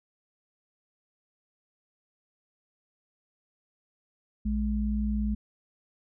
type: tone pair together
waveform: sine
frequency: 58.91 / 210.1 Hz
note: A#1 / G#3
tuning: +19 / +20 cents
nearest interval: octave + minor seventh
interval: 2201 cents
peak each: -28 dBFS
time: 4.45-5.35 s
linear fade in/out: 10 ms
effects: none